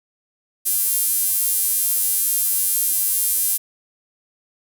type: tone with high-pass filter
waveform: sawtooth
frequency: 399.8 Hz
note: G4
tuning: 34 cents sharp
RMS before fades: -20 dBFS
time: 0.65-3.58 s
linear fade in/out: 20 ms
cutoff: 11000 Hz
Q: 1.7
effects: none